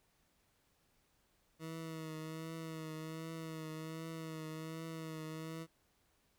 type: tone with vibrato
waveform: 20% pulse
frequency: 160 Hz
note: D#3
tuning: 49 cents sharp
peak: -38 dBFS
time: 1.59-5.67 s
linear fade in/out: 50 ms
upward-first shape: triangle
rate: 1.3 Hz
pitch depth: 36 cents each way
effects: pink hiss -75 dBFS RMS until 6.38 s

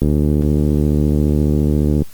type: click train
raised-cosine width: 3 ms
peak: -3 dBFS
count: 150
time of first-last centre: 0.02-2.02 s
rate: 74.5 Hz
effects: white hiss -46 dBFS RMS until 2.13 s + Opus 24 kbps

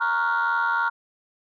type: chord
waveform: sine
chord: Gb major seventh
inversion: first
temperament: equal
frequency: 932.3 / 1108.7 / 1396.9 / 1480 Hz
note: Bb5 / Db6 / F6 / Gb6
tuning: 0 / 0 / 0 / 0 cents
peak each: -24 / -28 / -22 / -28 dBFS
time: 0-0.9 s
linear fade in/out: 20 ms
effects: tanh soft clip ceiling -15 dBFS

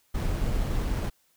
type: noise with sample-and-hold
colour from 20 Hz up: brown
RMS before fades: -27 dBFS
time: 0.14-1.1 s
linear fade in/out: 10 ms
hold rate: 7350 Hz
effects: white hiss -67 dBFS RMS until 1.36 s

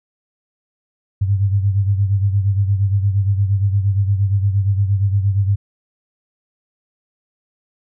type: beating tone pair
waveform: sine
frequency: 98 / 106.6 Hz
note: G2 / G#2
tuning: 0 / +46 cents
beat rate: 8.6 Hz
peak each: -14 / -21 dBFS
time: 1.21-5.56 s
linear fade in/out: 10 ms
effects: none

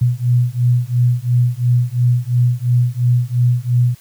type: beating tone pair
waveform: sine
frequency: 121 / 123.9 Hz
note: B2 / B2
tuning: -35 / +6 cents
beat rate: 2.9 Hz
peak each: -15 dBFS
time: 0.01-3.95 s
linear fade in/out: 10 ms
effects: white hiss -48 dBFS RMS until 4 s

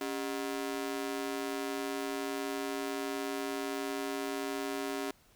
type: ring-modulated tone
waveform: sawtooth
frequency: 338.5 Hz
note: E4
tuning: 46 cents sharp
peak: -27 dBFS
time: 0.01-5.11 s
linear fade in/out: 0 ms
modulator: 60.7 Hz
effects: pink hiss -64 dBFS RMS until 5.35 s

